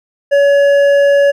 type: tone with hard clipping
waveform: sine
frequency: 565 Hz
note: C#5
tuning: 33 cents sharp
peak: -8 dBFS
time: 0.31-1.32 s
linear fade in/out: 20 ms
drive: 7 dB
effects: none